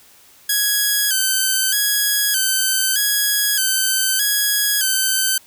5% pulse tone with vibrato, 1600 Hz, G6, 35 cents sharp, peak -5 dBFS, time 0.49-5.38 s, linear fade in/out 5 ms, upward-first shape square, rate 0.81 Hz, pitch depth 68 cents each way, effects white hiss -49 dBFS RMS until 5.46 s

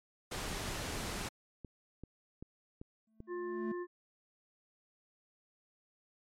pink noise, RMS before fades -39 dBFS, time 0.31-1.29 s, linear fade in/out 10 ms
click train, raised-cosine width 3 ms, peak -33 dBFS, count 8, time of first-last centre 0.48-3.204 s, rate 2.57 Hz
triangle tone with exponential growth, 220 Hz, A3, in tune, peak -32 dBFS, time 3.07-3.72 s, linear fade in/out 5 ms, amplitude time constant 140 ms
harmonic tone, 353.7 Hz, F4, 22 cents sharp, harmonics 1 / 3 / 5, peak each -37 / -47 / -51 dBFS, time 3.27-3.87 s, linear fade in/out 50 ms
effects low-pass 10000 Hz 12 dB/octave + MP3 96 kbps

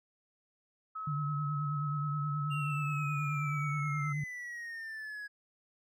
sine tone with pitch glide, 1287 to 1310.3 Hz, E6 to E6, -42 to -11 cents, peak -37 dBFS, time 0.95-4.13 s, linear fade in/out 10 ms, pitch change +31 cents, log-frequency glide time 1.9-3.89 s
sine tone with vibrato, 146.83 Hz, D3, in tune, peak -32 dBFS, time 1.07-4.24 s, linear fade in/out 5 ms, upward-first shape sine, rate 9.4 Hz, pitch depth 57 cents each way
triangle exponential sweep, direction down, 2794 to 1660 Hz, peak -38 dBFS, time 2.5-5.28 s, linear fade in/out 20 ms
effects none

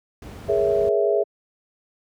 brown noise, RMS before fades -33 dBFS, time 0.22-0.89 s, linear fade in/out 2 ms
sine chord, A# half-diminished seventh, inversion third, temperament equal, 415.3 / 466.2 / 554.4 / 659.3 Hz, G#4 / A#4 / C#5 / E5, 0 / 0 / 0 / 0 cents, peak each -20 / -26 / -25 / -22 dBFS, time 0.48-1.24 s, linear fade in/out 20 ms
effects high-pass 80 Hz 12 dB/octave

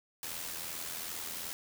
white noise with amplitude modulation, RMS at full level -38 dBFS, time 0.23-1.53 s, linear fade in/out 0 ms, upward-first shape sine, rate 82.6 Hz, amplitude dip 50%, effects none

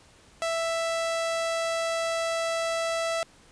sawtooth tone, 661 Hz, E5, 5 cents sharp, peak -22 dBFS, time 0.42-3.23 s, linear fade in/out 0 ms, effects pink hiss -56 dBFS RMS until 3.51 s + resampled to 22050 Hz

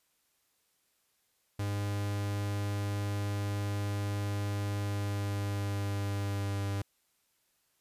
45% pulse tone with pitch glide, 101.7 to 100.01 Hz, G#2 to G2, -36 to +35 cents, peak -31 dBFS, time 1.59-6.82 s, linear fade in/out 5 ms, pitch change -29 cents, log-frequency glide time 4.76-6.61 s, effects white hiss -74 dBFS RMS until 7.8 s + resampled to 32000 Hz

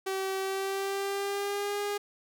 sawtooth tone with pitch glide, 383.8 to 409 Hz, G4 to G#4, -37 to -26 cents, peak -26 dBFS, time 0.06-1.98 s, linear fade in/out 10 ms, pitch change +111 cents, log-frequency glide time 0.39-1.8 s, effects none

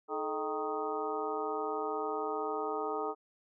harmonic tone with a mistuned harmonic, 155.56 Hz, D#3, in tune, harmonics 2 / 3 / 4 / 5 / 6 / 7 / 8, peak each -43 / -36 / -44 / -39 / -42 / -46 / -39 dBFS, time 0.08-3.15 s, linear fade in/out 50 ms, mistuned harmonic 3, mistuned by -120 cents, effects none

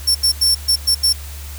sawtooth tone bursts at uneven times, 5430 Hz, F8, 50 cents flat, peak -9 dBFS, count 6, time 0.07-0.15 / 0.23-0.32 / 0.41-0.55 / 0.68-0.76 / 0.87-0.95 / 1.03-1.13 s, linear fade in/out 10 ms, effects added 72 Hz sine -29 dBFS peak until 1.58 s + white hiss -37 dBFS RMS until 1.58 s

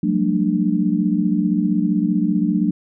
sine tone cluster, 179.6 / 195 / 225.1 / 297 Hz, F3 / G3 / A3 / D4, +49 / -9 / +40 / +20 cents, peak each -21 dBFS, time 0.03-2.71 s, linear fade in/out 5 ms, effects none

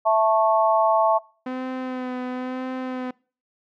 harmonic tone, 220 Hz, A3, in tune, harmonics 3 / 4 / 5, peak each -18 / -20 / -22 dBFS, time 0.05-1.19 s, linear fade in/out 20 ms
sawtooth tone with vibrato, 254.8 Hz, C4, 46 cents flat, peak -23 dBFS, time 1.46-3.11 s, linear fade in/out 5 ms, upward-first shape sine, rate 0.99 Hz, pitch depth 23 cents each way
effects noise-tail reverb RT60 0.4 s tail -24 dB re dry + low-pass 2000 Hz 12 dB/octave

